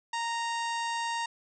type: harmonic tone with a mistuned harmonic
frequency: 929 Hz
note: A#5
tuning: 6 cents flat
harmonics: 1 / 2 / 3 / 4 / 5 / 6 / 7 / 8 / 9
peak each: -31 / -37 / -41 / -43 / -45 / -47 / -48 / -49 / -50 dBFS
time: 0.13-1.26 s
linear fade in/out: 5 ms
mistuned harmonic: 9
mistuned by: -42 cents
effects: none